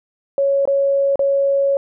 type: tone with dropouts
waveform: sine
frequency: 554.4 Hz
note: C#5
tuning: in tune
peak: -13 dBFS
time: 0.38-1.77 s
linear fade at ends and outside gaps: 1 ms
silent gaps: 0.654-0.675 / 1.157-1.193 s
effects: none